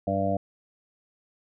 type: harmonic tone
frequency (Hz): 98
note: G2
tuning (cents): 0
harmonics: 1 / 2 / 3 / 5 / 6 / 7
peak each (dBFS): -32 / -30 / -33 / -34 / -29 / -28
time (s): 0.07-0.37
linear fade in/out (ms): 5
effects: none